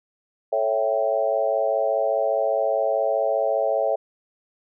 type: chord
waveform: sine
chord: A dominant seventh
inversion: none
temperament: equal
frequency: 440 / 554.4 / 659.3 / 784 Hz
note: A4 / C#5 / E5 / G5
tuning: 0 / 0 / 0 / 0 cents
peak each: -28 / -23 / -23 / -28 dBFS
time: 0.52-3.96 s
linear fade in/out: 10 ms
effects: none